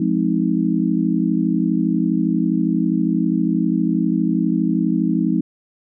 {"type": "chord", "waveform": "sine", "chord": "F minor seventh", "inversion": "none", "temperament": "just", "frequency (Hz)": [174.61, 209.5, 261.9, 314.3], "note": ["F3", "Ab3", "C4", "Eb4"], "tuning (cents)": [0, 15, 2, 18], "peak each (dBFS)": -21, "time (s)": [0, 5.41], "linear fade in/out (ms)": 5, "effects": []}